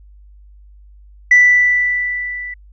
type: tone with level ramp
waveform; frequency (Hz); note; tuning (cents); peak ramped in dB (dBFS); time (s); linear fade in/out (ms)
sine; 1975.5; B6; 0; -3 to -25; 1.31-2.54; 5
effects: tanh soft clip ceiling -2 dBFS + added 50 Hz sine -40 dBFS peak until 2.72 s